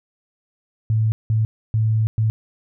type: tone bursts at uneven times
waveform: sine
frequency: 110.1 Hz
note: A2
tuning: 2 cents sharp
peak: -15 dBFS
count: 4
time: 0.9-1.12 / 1.3-1.45 / 1.74-2.07 / 2.18-2.3 s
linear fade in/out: 0 ms
effects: none